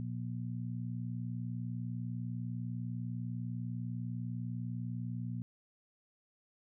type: harmonic tone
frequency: 60 Hz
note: B1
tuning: 49 cents flat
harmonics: 2 / 3 / 4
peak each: -38 / -42 / -44 dBFS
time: 0-5.42 s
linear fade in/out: 0 ms
effects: none